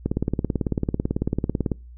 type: click train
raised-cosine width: 3 ms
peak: -9 dBFS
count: 31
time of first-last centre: 0.06-1.717 s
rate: 18.1 Hz
effects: noise-tail reverb RT60 0.3 s tail -26 dB re dry + added 60 Hz sine -40 dBFS peak until 1.97 s